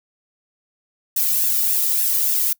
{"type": "noise with flanger", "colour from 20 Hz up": "violet", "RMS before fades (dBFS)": -19, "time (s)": [1.16, 2.53], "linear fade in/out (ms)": 5, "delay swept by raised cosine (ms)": [1.1, 1.69], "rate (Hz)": 3.5, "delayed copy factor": 0.9, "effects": ["noise-tail reverb RT60 0.1 s tail -24 dB re dry"]}